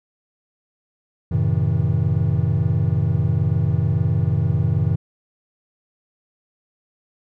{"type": "chord", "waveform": "triangle", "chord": "F# diminished seventh", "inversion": "none", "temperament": "just", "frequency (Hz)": [92.5, 111, 133.2, 159.84], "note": ["F#2", "A2", "C3", "Eb3"], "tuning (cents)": [0, 16, 31, 47], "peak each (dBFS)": -20, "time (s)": [1.31, 4.96], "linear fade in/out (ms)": 10, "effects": []}